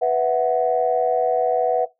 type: chord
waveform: sine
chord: B suspended fourth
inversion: none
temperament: equal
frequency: 493.9 / 659.3 / 740 Hz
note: B4 / E5 / F#5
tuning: 0 / 0 / 0 cents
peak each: -20 dBFS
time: 0.01-1.86 s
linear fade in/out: 20 ms
effects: noise-tail reverb RT60 0.2 s tail -20 dB re dry + tanh soft clip ceiling -7 dBFS